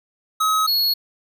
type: tone pair in turn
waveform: square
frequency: 1275 / 4338 Hz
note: D#6 / C#8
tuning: +42 / -38 cents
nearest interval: octave + major sixth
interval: 2120 cents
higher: second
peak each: -17 dBFS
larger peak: neither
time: 0.4-0.67 / 0.67-0.94 s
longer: neither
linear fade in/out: 10 ms
effects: none